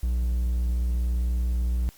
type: tone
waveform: triangle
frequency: 60.4 Hz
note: B1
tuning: 38 cents flat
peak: -20 dBFS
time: 0.03-1.89 s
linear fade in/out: 0 ms
effects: white hiss -54 dBFS RMS until 1.97 s + Opus 48 kbps